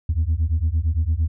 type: beating tone pair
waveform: sine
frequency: 75.7 / 84.5 Hz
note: D#2 / E2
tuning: -47 / +43 cents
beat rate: 8.8 Hz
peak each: -19 dBFS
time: 0.09-1.28 s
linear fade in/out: 5 ms
effects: tanh soft clip ceiling -14 dBFS

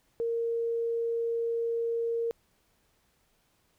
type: tone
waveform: sine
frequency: 463.2 Hz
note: A#4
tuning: 11 cents flat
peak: -27 dBFS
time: 0.2-2.31 s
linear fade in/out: 0 ms
effects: pink hiss -70 dBFS RMS until 3.78 s

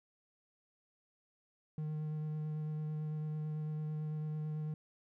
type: tone with vibrato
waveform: triangle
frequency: 153.5 Hz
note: D#3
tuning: 23 cents flat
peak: -34 dBFS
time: 1.78-4.74 s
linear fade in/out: 2 ms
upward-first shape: sine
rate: 9 Hz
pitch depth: 12 cents each way
effects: none

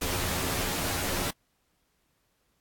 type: noise with comb filter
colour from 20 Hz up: pink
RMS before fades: -30 dBFS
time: 0.01-1.31 s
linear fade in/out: 10 ms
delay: 11 ms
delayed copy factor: +0.7
effects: pink hiss -73 dBFS RMS until 2.6 s + AAC 64 kbps

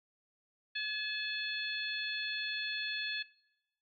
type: harmonic tone with a mistuned harmonic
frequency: 862 Hz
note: A5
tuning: 36 cents flat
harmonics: 2 / 3 / 4 / 5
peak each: -37 / -39 / -40 / -41 dBFS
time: 0.75-3.23 s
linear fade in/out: 10 ms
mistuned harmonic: 2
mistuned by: -18 cents
effects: noise-tail reverb RT60 0.9 s tail -21 dB re dry + MP3 64 kbps

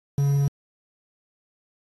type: tone with quantisation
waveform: triangle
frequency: 140.9 Hz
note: C#3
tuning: 29 cents sharp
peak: -16 dBFS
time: 0.18-0.48 s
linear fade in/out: 2 ms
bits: 7
effects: AAC 32 kbps

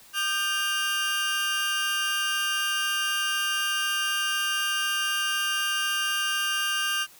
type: tone cluster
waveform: 40% pulse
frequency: 1209 / 1574 / 2812 Hz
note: D6 / G6 / F7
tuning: +50 / +7 / +11 cents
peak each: -32 / -27 / -27 dBFS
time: 0.13-7.07 s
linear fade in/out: 50 ms
effects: white hiss -52 dBFS RMS until 7.19 s

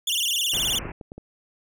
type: tone with vibrato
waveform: sawtooth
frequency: 3136 Hz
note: G7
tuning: in tune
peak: -19 dBFS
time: 0.07-0.79 s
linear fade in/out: 5 ms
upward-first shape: sine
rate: 19 Hz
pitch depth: 220 cents each way
type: low-pass noise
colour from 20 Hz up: pink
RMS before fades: -35 dBFS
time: 0.53-0.92 s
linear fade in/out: 5 ms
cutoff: 2700 Hz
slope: 96 dB/octave
type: clicks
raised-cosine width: 2 ms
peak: -25 dBFS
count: 6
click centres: 0.569 / 0.794 / 0.855 / 1.012 / 1.119 / 1.18 s
effects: none

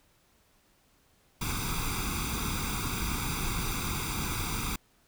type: noise with comb filter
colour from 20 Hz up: pink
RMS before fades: -32 dBFS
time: 1.41-4.76 s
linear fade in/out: 5 ms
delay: 0.83 ms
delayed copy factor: +0.9
effects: pink hiss -66 dBFS RMS until 5.07 s

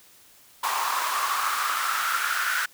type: noise with high-pass filter sweep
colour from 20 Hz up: pink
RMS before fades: -26 dBFS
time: 0.63-2.66 s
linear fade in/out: 10 ms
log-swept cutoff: 990 to 1500 Hz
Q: 6.5
effects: white hiss -54 dBFS RMS until 2.73 s

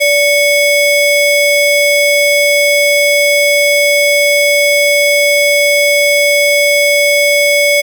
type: ring-modulated tone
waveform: square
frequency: 1396.9 Hz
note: F6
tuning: in tune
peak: -5 dBFS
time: 0-7.82 s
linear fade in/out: 20 ms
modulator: 817 Hz
effects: none

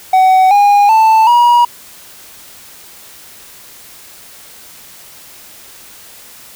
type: tone with pitch steps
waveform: triangle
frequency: 752 / 815.3 / 884 / 958.5 Hz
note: F#5 / G#5 / A5 / A#5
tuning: +28 / -32 / +8 / +48 cents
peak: -3 dBFS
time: 0.13-1.65 s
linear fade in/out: 5 ms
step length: 380 ms
effects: white hiss -37 dBFS RMS until 6.55 s

